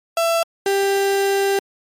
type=tone pair in turn; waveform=35% pulse; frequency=668 / 394.7 Hz; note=E5 / G4; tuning=+23 / +12 cents; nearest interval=major sixth; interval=911 cents; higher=first; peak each=-14 dBFS; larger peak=neither; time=0.17-0.43 / 0.66-1.59 s; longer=second; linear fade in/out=2 ms; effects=MP3 64 kbps